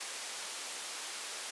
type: band-pass noise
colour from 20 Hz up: white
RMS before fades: -42 dBFS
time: 0-1.51 s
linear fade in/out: 10 ms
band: 430 to 9100 Hz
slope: 12 dB/octave
effects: resampled to 24000 Hz